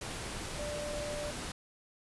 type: tone in noise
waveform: sine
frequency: 591 Hz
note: D5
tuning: 11 cents sharp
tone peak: -37 dBFS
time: 0.59-1.31 s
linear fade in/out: 5 ms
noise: pink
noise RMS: -40 dBFS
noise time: 0.01-1.52 s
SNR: 0 dB
effects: resampled to 24000 Hz